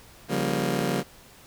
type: chord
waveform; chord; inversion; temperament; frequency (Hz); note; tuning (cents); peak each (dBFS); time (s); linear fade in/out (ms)
20% pulse; G half-diminished seventh; second; just; 141.12 / 176.4 / 196 / 235.2; Db3 / F3 / G3 / Bb3; +31 / +18 / 0 / +16; -25; 0.28-1.04; 50
effects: pink hiss -51 dBFS RMS until 1.46 s